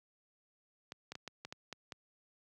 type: clicks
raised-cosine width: 0.2 ms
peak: -26 dBFS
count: 8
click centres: 0.921 / 1.12 / 1.154 / 1.277 / 1.45 / 1.525 / 1.727 / 1.922 s
effects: high-pass 100 Hz 12 dB/octave